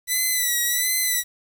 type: tone with vibrato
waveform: 5% pulse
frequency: 1975.5 Hz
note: B6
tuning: in tune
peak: -10 dBFS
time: 0.07-1.24 s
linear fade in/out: 50 ms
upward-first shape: sine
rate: 1.4 Hz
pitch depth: 58 cents each way
effects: 8-bit